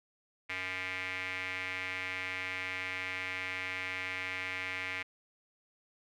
square tone with band-pass filter, 92.8 Hz, F#2, 6 cents sharp, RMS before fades -38 dBFS, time 0.49-5.03 s, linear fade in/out 10 ms, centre 2200 Hz, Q 4.7, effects none

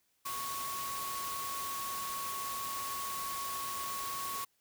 sine tone in noise, 1108 Hz, C#6, 1 cent flat, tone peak -38 dBFS, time 0.25-4.45 s, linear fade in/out 10 ms, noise white, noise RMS -41 dBFS, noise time 0.25-4.45 s, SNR 0 dB, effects white hiss -75 dBFS RMS until 4.6 s

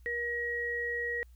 sine tone pair together, 475.4 / 1900 Hz, A#4 / A#6, +34 / +33 cents, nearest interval 2 octaves, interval 2399 cents, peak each -37 / -32 dBFS, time 0.06-1.23 s, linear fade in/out 0 ms, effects added 60 Hz sine -52 dBFS peak until 1.35 s + white hiss -72 dBFS RMS until 1.35 s

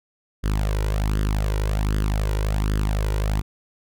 sawtooth tone with flanger, 51.8 Hz, G#1, 4 cents flat, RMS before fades -22 dBFS, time 0.43-3.42 s, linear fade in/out 20 ms, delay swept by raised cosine 0.61 to 2.11 ms, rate 1.3 Hz, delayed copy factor +0.7, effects none

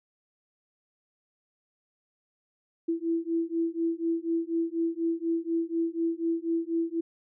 sine beating tone pair, 330 / 334.1 Hz, E4 / E4, +2 / +23 cents, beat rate 4.1 Hz, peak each -29 dBFS, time 2.88-7.01 s, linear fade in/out 10 ms, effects none

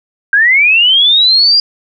sine linear sweep, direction up, 1568 to 4865 Hz, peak -5 dBFS, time 0.33-1.6 s, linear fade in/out 2 ms, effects none

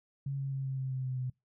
sine tone with pitch steps, 138.2 / 136.61 / 135.04 / 133.49 / 131.96 / 130.44 / 128.95 / 127.46 Hz, C#3 / C#3 / C#3 / C3 / C3 / C3 / C3 / C3, -5 / -25 / -45 / +35 / +15 / -5 / -25 / -45 cents, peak -32 dBFS, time 0.26-1.3 s, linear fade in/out 5 ms, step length 130 ms, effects noise-tail reverb RT60 0.2 s tail -25 dB re dry

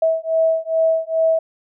sine beating tone pair, 647 / 649.4 Hz, E5 / E5, -32 / -26 cents, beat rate 2.4 Hz, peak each -18 dBFS, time 0.02-1.39 s, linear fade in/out 5 ms, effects none

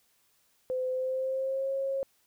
sine tone with pitch glide, 512 to 542.1 Hz, C5 to C#5, -38 to -39 cents, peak -28 dBFS, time 0.7-2.03 s, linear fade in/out 0 ms, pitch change +99 cents, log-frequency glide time 0.9-1.72 s, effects white hiss -69 dBFS RMS until 2.26 s

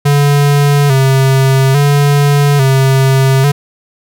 square tone with vibrato, 138.59 Hz, C#3, in tune, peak -7 dBFS, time 0.05-3.52 s, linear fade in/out 10 ms, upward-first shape square, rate 0.59 Hz, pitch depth 60 cents each way, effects none

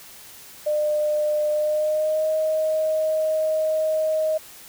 sine tone with pitch glide, 602 to 626.5 Hz, D5 to D#5, +43 to +12 cents, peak -19 dBFS, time 0.66-4.38 s, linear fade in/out 10 ms, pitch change +69 cents, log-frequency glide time 1.51-2.3 s, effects white hiss -44 dBFS RMS until 4.68 s

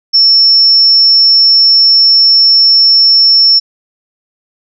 sine tone, 5400 Hz, E8, 41 cents sharp, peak -3 dBFS, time 0.13-3.6 s, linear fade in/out 20 ms, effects none

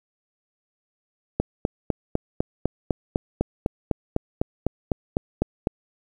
click train, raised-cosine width 2 ms, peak -7 dBFS, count 18, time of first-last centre 1.4-5.671 s, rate 3.98 Hz, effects 8-bit

